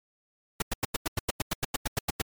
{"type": "noise bursts", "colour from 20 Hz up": "pink", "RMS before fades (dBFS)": -27, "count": 15, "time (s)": [0.6, 2.218], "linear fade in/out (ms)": 5, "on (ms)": 22, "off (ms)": 92, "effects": ["MP3 96 kbps"]}